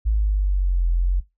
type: linear two-way sweep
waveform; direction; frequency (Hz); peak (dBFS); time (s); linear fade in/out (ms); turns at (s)
sine; down then up; 54.4 to 42.51 to 46.24; -16; 0.05-1.21; 20; 0.9
effects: noise-tail reverb RT60 0.2 s tail -19 dB re dry